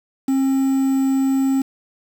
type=tone with quantisation; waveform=triangle; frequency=268.4 Hz; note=C4; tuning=44 cents sharp; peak=-13 dBFS; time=0.28-1.62 s; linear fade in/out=5 ms; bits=6; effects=none